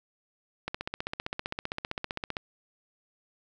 click train, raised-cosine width 0.3 ms, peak -16 dBFS, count 27, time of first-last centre 0.68-2.368 s, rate 15.4 Hz, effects none

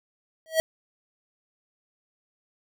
square tone with exponential growth, 643 Hz, E5, 43 cents flat, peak -16 dBFS, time 0.46-0.6 s, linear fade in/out 0 ms, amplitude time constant 29 ms, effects none

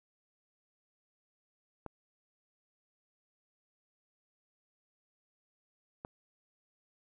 clicks, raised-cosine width 1 ms, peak -27 dBFS, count 2, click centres 1.863 / 6.049 s, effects none

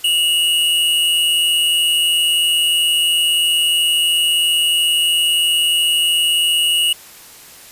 square tone pair together, 2739 / 2902 Hz, F7 / F#7, -34 / -34 cents, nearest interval minor second, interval 100 cents, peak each -23 / -14 dBFS, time 0.04-6.93 s, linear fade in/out 5 ms, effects white hiss -40 dBFS RMS until 7.71 s + resampled to 32000 Hz

